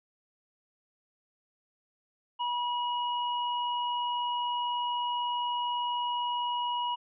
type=tone pair together; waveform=sine; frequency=969.1 / 2904 Hz; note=B5 / F#7; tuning=-33 / -33 cents; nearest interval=octave + perfect fifth; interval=1900 cents; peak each=-29 / -36 dBFS; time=2.39-6.96 s; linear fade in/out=20 ms; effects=none